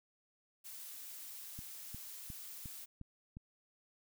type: noise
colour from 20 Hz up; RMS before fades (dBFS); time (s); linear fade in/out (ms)
blue; -49; 0.64-2.86; 20
type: click train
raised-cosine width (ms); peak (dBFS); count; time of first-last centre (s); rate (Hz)
5; -35; 6; 1.59-3.369; 2.81
effects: none